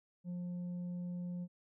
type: tone with tanh clipping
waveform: triangle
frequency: 177.1 Hz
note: F3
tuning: 24 cents sharp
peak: -39 dBFS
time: 0.24-1.48 s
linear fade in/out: 50 ms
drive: 8 dB
effects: none